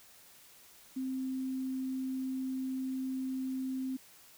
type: tone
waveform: sine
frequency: 261.6 Hz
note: C4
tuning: in tune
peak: -33 dBFS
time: 0.96-3.97 s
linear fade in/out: 10 ms
effects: white hiss -58 dBFS RMS until 4.37 s